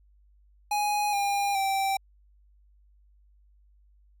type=tone with pitch steps; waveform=square; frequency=830.6 / 804.6 / 779.5 Hz; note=G#5 / G5 / G5; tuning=0 / +45 / -10 cents; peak=-25 dBFS; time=0.71-1.97 s; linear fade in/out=5 ms; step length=420 ms; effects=added 50 Hz sine -57 dBFS peak until 4.2 s